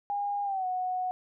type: tone with pitch glide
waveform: sine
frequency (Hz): 812 to 736.1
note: G#5 to F#5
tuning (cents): -39 to -9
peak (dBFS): -28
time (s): 0.1-1.11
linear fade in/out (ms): 0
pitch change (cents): -170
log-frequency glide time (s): 0.44-0.66
effects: none